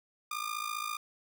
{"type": "tone with amplitude modulation", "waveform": "sawtooth", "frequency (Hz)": 1208, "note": "D6", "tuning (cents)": 48, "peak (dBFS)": -27, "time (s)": [0.31, 0.97], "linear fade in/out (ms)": 5, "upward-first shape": "sine", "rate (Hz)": 55, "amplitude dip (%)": 80, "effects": []}